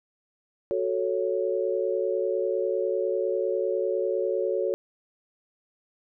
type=chord; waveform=sine; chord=F# minor; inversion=none; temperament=equal; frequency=370 / 440 / 554.4 Hz; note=F#4 / A4 / C#5; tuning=0 / 0 / 0 cents; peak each=-28 dBFS; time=0.71-4.74 s; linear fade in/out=0 ms; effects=none